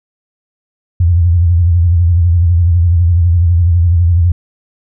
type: tone with vibrato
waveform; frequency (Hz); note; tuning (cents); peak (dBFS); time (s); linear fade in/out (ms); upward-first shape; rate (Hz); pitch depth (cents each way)
sine; 86; F2; -26; -6; 1-4.32; 5; sine; 12; 87
effects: none